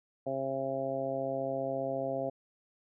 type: harmonic tone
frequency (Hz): 134.6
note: C3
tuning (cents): +49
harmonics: 1 / 2 / 3 / 4 / 5 / 6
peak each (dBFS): -44 / -40 / -41 / -35 / -35 / -46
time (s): 0.26-2.3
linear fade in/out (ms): 10
effects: none